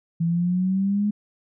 sine exponential sweep, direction up, 164.81 to 210 Hz, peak -19 dBFS, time 0.2-1.11 s, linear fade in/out 10 ms, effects none

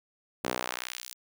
sawtooth tone with high-pass filter sweep, 61.74 Hz, B1, in tune, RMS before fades -36 dBFS, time 0.44-1.14 s, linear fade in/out 5 ms, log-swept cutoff 290 to 6400 Hz, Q 0.77, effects none

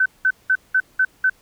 sine tone bursts, 1522 Hz, F#6, 48 cents sharp, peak -13 dBFS, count 6, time 0-1.298 s, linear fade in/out 5 ms, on 58 ms, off 190 ms, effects pink hiss -56 dBFS RMS until 1.41 s

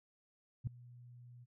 sine tone with ADSR envelope, 121.8 Hz, B2, 24 cents flat, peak -31 dBFS, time 0.64-1.46 s, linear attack 31 ms, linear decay 4 ms, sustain -22 dB, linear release 31 ms, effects none

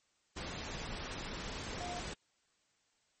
sine tone in noise, 710 Hz, F5, 28 cents sharp, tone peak -41 dBFS, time 1.8-2 s, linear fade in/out 10 ms, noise pink, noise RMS -42 dBFS, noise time 0.36-2.14 s, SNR -2 dB, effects white hiss -75 dBFS RMS until 3.2 s + MP3 32 kbps

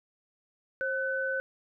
sine tone pair together, 533 / 1507.6 Hz, C5 / F#6, +32 / +32 cents, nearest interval octave + tritone, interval 1800 cents, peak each -32 / -30 dBFS, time 0.81-1.4 s, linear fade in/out 0 ms, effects none

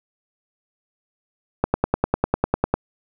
click train, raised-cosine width 1 ms, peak -3 dBFS, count 12, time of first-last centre 1.64-2.74 s, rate 10 Hz, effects none

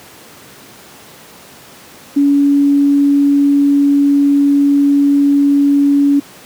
sine tone, 283.2 Hz, C#4, 37 cents sharp, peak -7 dBFS, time 2.16-6.2 s, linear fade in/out 10 ms, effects pink hiss -38 dBFS RMS until 6.45 s + high-pass 150 Hz 12 dB/octave

